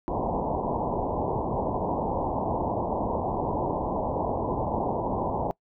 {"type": "low-pass noise", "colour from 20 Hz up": "white", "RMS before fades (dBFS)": -28, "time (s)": [0.08, 5.51], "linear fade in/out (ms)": 0, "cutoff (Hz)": 990, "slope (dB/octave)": 96, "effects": ["noise-tail reverb RT60 0.1 s tail -23 dB re dry"]}